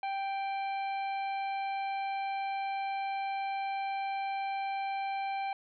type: harmonic tone with a mistuned harmonic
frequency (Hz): 784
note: G5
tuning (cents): 0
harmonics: 1 / 2 / 3 / 4 / 5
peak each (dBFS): -32 / -49 / -42 / -53 / -54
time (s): 0.03-5.53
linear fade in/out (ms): 2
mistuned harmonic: 5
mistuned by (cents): +79
effects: none